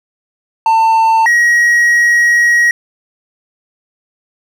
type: tone pair in turn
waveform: triangle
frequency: 896 / 1898.6 Hz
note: A5 / A#6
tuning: +31 / +31 cents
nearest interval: octave + minor second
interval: 1300 cents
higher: second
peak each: -5 dBFS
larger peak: neither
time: 0.66-1.26 / 1.26-2.71 s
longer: second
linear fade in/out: 2 ms
effects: none